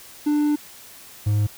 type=tone pair in turn; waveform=triangle; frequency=296.4 / 104.52 Hz; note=D4 / G#2; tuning=+16 / +12 cents; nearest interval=octave + tritone; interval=1804 cents; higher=first; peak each=-15 dBFS; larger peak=neither; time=0.26-0.56 / 1.26-1.47 s; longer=first; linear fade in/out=10 ms; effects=white hiss -44 dBFS RMS until 1.57 s